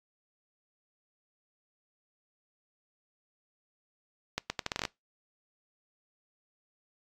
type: accelerating click train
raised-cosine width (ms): 0.2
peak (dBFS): -13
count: 10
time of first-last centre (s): 4.38-4.852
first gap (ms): 120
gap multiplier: 0.77
effects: noise-tail reverb RT60 0.2 s tail -24 dB re dry + AAC 64 kbps